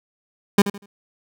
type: tone with echo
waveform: 30% pulse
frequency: 201.4 Hz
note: G3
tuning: 47 cents sharp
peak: -7 dBFS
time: 0.58-0.62 s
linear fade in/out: 5 ms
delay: 80 ms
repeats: 3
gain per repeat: -12 dB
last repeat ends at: 0.86 s
effects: none